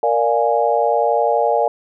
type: chord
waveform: sine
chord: Bb dominant seventh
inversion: none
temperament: equal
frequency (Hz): 466.2 / 587.3 / 698.5 / 830.6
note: Bb4 / D5 / F5 / Ab5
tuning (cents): 0 / 0 / 0 / 0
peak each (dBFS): -19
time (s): 0.03-1.68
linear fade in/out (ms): 2
effects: none